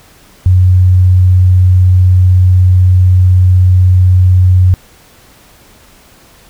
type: tone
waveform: sine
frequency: 91.6 Hz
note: F#2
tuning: 17 cents flat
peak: -3 dBFS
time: 0.46-4.74 s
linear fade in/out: 0 ms
effects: pink hiss -42 dBFS RMS until 6.49 s